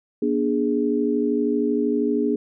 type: chord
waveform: sine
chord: G# diminished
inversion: first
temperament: equal with one note detuned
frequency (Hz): 240.9 / 293.7 / 415.3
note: B3 / D4 / G#4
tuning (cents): -43 / 0 / 0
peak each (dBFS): -23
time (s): 0.22-2.36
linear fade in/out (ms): 5
effects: none